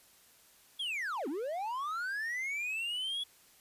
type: linear two-way sweep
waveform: triangle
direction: down then up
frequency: 3400 to 250.2 to 3400 Hz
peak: -32 dBFS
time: 0.79-3.24 s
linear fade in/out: 10 ms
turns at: 1.28 s
effects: white hiss -62 dBFS RMS until 3.6 s + resampled to 32000 Hz